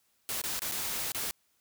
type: noise with dropouts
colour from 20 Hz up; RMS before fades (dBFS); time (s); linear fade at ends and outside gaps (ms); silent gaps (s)
white; -34; 0.29-1.31; 0; 0.416-0.438 / 0.593-0.619 / 0.714-0.72 / 1.119-1.147
effects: white hiss -72 dBFS RMS until 1.6 s